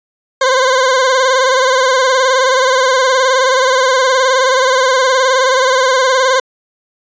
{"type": "tone with vibrato", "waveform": "20% pulse", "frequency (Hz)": 520, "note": "C5", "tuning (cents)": -11, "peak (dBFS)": -4, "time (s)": [0.41, 6.4], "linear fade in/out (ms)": 5, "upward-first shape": "sine", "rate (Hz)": 19, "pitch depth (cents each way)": 62, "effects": ["resampled to 16000 Hz"]}